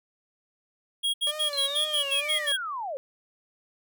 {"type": "tone bursts", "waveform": "square", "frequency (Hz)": 3286, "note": "G#7", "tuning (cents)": -19, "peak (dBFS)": -24, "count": 9, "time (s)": [1.03, 2.572], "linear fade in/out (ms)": 20, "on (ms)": 110, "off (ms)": 69}
{"type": "tone with vibrato", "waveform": "sawtooth", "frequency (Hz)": 582, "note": "D5", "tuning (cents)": -16, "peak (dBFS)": -30, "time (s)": [1.27, 2.52], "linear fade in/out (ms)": 0, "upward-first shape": "sine", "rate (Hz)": 2.1, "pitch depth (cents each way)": 95}
{"type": "linear sweep", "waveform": "sine", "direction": "down", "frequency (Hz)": [4186, 506], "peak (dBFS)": -30, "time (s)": [1.53, 2.97], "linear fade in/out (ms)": 0}
{"effects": []}